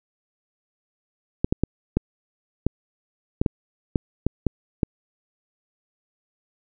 clicks, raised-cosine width 3 ms, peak -6 dBFS, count 11, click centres 1.445 / 1.525 / 1.636 / 1.97 / 2.666 / 3.415 / 3.462 / 3.958 / 4.266 / 4.467 / 4.832 s, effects none

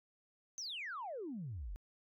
sine exponential sweep, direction down, 6370 to 38.89 Hz, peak -40 dBFS, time 0.58-1.76 s, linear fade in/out 0 ms, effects tanh soft clip ceiling -36 dBFS

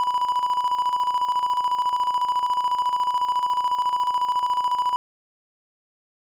triangle tone with tremolo, 987.8 Hz, B5, in tune, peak -16 dBFS, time 0-4.96 s, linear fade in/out 0 ms, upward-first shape square, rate 14 Hz, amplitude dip 55%, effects none

